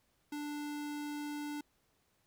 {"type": "tone", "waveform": "square", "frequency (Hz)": 294.2, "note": "D4", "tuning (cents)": 3, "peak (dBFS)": -39, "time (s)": [0.32, 1.61], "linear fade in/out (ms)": 5, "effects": ["pink hiss -75 dBFS RMS until 2.26 s"]}